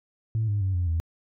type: tone with pitch steps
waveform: sine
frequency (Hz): 110.8 / 102.78 / 95.35 / 88.45 / 82.05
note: A2 / G#2 / G2 / F2 / E2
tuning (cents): +13 / -18 / -47 / +23 / -8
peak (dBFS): -21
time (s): 0.35-1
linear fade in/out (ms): 0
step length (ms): 130
effects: tanh soft clip ceiling -19 dBFS